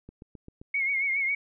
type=click train; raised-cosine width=3 ms; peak=-31 dBFS; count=5; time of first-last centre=0.09-0.615 s; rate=7.62 Hz
type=tone with vibrato; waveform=sine; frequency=2185 Hz; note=C#7; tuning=26 cents flat; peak=-24 dBFS; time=0.74-1.35 s; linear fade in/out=5 ms; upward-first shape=triangle; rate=7.3 Hz; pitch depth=72 cents each way
effects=none